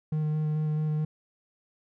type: tone with vibrato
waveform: triangle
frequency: 153.5 Hz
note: D#3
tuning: 23 cents flat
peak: -23 dBFS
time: 0.12-1.05 s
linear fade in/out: 5 ms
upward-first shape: square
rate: 4.6 Hz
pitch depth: 10 cents each way
effects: none